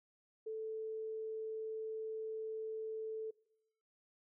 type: tone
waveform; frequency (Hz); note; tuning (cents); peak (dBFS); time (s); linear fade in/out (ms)
sine; 439.7; A4; -1; -39; 0.46-3.31; 10
effects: noise-tail reverb RT60 0.8 s tail -22 dB re dry